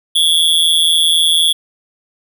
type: tone with amplitude modulation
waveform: square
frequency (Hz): 3391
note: G#7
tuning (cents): +35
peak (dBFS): -6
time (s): 0.15-1.53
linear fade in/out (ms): 10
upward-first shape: sine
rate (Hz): 164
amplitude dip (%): 95
effects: none